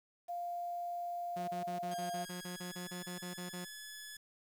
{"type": "tone", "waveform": "sine", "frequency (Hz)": 698.5, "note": "F5", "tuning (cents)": 0, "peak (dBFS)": -37, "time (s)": [0.28, 2.25], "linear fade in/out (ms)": 20}
{"type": "tone bursts", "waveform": "sawtooth", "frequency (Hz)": 179, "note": "F3", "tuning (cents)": 43, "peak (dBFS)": -38, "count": 15, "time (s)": [1.36, 3.65], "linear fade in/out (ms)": 10, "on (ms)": 120, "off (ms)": 35}
{"type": "tone with pitch glide", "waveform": "10% pulse", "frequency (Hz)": [1617, 1710.2], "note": ["G#6", "A6"], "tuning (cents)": [-47, -50], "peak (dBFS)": -38, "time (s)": [1.91, 4.17], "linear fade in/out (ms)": 5, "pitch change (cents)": 97, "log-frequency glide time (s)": [2.05, 2.97]}
{"effects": ["10-bit"]}